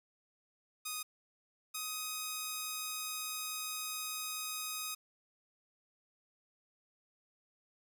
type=tone pair in turn; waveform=5% pulse; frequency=1244.5 / 1255.3 Hz; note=D#6 / D#6; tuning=0 / +15 cents; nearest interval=unison; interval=15 cents; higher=second; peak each=-26 dBFS; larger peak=neither; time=0.85-1.03 / 1.74-4.95 s; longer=second; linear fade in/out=10 ms; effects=none